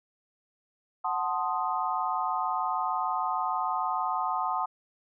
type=chord; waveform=sine; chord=F# diminished seventh; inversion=none; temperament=equal; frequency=740 / 880 / 1046.5 / 1244.5 Hz; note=F#5 / A5 / C6 / Eb6; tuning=0 / 0 / 0 / 0 cents; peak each=-32 dBFS; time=1.04-4.66 s; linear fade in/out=10 ms; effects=none